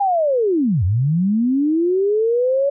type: linear two-way sweep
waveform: sine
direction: down then up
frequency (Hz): 820 to 84.1 to 568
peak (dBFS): -14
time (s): 0-2.7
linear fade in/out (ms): 10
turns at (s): 0.84
effects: none